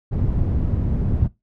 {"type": "low-pass noise", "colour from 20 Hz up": "white", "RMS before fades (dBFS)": -20, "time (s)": [0.11, 1.28], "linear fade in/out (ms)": 20, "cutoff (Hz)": 110, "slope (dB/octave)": 12, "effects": ["noise-tail reverb RT60 0.2 s tail -20 dB re dry"]}